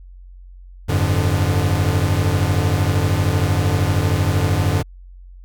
45% pulse tone cluster, 89.3 / 102.2 / 147.9 Hz, F2 / G#2 / D3, +39 / -27 / +13 cents, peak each -19 / -19 / -22 dBFS, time 0.88-4.83 s, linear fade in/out 20 ms, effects added 45 Hz sine -37 dBFS peak until 5.44 s

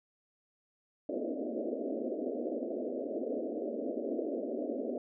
pink band-pass noise, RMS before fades -36 dBFS, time 1.09-4.98 s, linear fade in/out 2 ms, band 230 to 650 Hz, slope 96 dB/octave, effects none

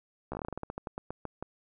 slowing click train, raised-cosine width 1 ms, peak -22 dBFS, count 18, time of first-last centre 0.32-1.426 s, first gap 14 ms, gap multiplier 1.17, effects none

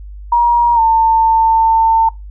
sine tone with pitch glide, 949 to 899.9 Hz, A#5 to A5, +31 to +39 cents, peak -7 dBFS, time 0.32-2.09 s, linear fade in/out 5 ms, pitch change -92 cents, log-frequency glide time 0.75-0.8 s, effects noise-tail reverb RT60 0.2 s tail -22 dB re dry + added 50 Hz sine -28 dBFS peak until 2.3 s

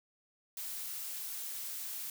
blue noise, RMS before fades -41 dBFS, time 0.57-2.1 s, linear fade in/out 2 ms, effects none

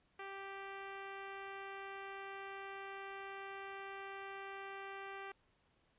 10% pulse tone, 391.8 Hz, G4, 1 cent flat, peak -37 dBFS, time 0.19-5.32 s, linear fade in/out 5 ms, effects pink hiss -75 dBFS RMS until 5.98 s + resampled to 8000 Hz

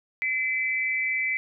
sine tone pair together, 2041 / 2317 Hz, C7 / D7, -44 / -24 cents, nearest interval major second, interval 220 cents, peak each -26 / -27 dBFS, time 0.22-1.37 s, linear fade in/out 0 ms, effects none

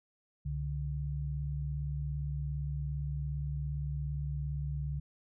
sine tone pair together, 67.17 / 144.6 Hz, C2 / D3, +46 / -27 cents, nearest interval octave + minor second, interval 1327 cents, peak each -36 / -35 dBFS, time 0.45-5 s, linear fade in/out 10 ms, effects none

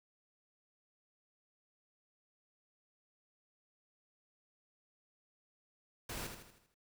pink noise with echo, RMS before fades -43 dBFS, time 6.09-6.27 s, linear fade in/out 5 ms, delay 79 ms, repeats 6, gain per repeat -6 dB, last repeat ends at 6.744 s, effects none

